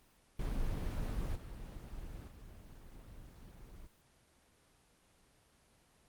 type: noise with level steps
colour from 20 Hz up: brown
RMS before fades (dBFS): -37 / -46 / -52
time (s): 0.39-3.87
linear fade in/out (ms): 5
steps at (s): 1.35 / 2.27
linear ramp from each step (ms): 10
effects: pink hiss -68 dBFS RMS until 6.08 s + Opus 24 kbps